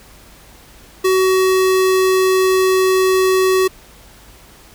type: tone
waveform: square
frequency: 375.9 Hz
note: F#4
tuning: 27 cents sharp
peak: -12 dBFS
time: 1.04-3.68 s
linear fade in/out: 10 ms
effects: added 50 Hz sine -47 dBFS peak until 4.74 s + pink hiss -44 dBFS RMS until 4.74 s